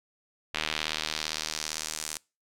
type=tone with band-pass filter sweep; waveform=sawtooth; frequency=77.7 Hz; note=D#2; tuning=2 cents flat; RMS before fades=-34 dBFS; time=0.54-2.18 s; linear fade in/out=10 ms; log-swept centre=2900 to 8100 Hz; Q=1.5; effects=noise-tail reverb RT60 0.3 s tail -25 dB re dry